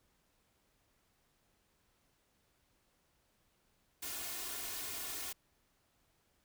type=noise with comb filter; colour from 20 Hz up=white; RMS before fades=-42 dBFS; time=4.02-5.33 s; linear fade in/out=10 ms; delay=2.8 ms; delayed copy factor=+0.7; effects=pink hiss -75 dBFS RMS until 6.44 s